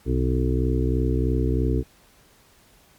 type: harmonic tone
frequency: 63.1 Hz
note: B1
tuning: 38 cents sharp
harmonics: 1 / 2 / 4 / 5 / 6 / 7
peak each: -22 / -25 / -28 / -29 / -30 / -30 dBFS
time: 0.05-1.84 s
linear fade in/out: 50 ms
effects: pink hiss -56 dBFS RMS until 2.98 s + MP3 96 kbps